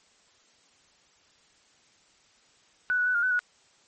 sine tone with pitch steps, 1485 / 1471 / 1492 / 1413 / 1504 / 1461 Hz, F#6 / F#6 / F#6 / F6 / F#6 / F#6, +6 / -11 / +14 / +20 / +28 / -22 cents, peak -22 dBFS, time 2.9-3.392 s, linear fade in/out 0 ms, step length 82 ms, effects white hiss -62 dBFS RMS until 3.87 s + MP3 32 kbps

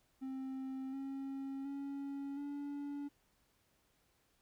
triangle tone with pitch steps, 264.5 / 271.5 / 278.6 / 286 Hz, C4 / C#4 / C#4 / D4, +19 / -36 / +9 / -46 cents, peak -38 dBFS, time 0.21-3.09 s, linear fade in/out 20 ms, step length 720 ms, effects pink hiss -75 dBFS RMS until 4.41 s

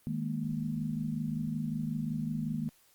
sine chord, D# suspended fourth, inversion none, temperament equal, 155.56 / 207.7 / 233.1 Hz, D#3 / G#3 / A#3, 0 / 0 / 0 cents, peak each -35 / -37 / -35 dBFS, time 0.07-2.69 s, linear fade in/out 0 ms, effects white hiss -65 dBFS RMS until 2.94 s + Opus 32 kbps

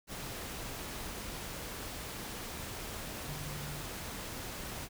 sine tone in noise, 146.83 Hz, D3, in tune, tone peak -43 dBFS, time 3.24-3.83 s, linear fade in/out 50 ms, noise pink, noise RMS -42 dBFS, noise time 0.07-4.89 s, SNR -4 dB, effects none

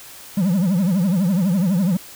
triangle tone with vibrato, 185 Hz, F#3, in tune, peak -13 dBFS, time 0.37-1.97 s, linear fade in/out 5 ms, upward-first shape triangle, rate 12 Hz, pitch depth 230 cents each way, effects white hiss -40 dBFS RMS until 2.15 s

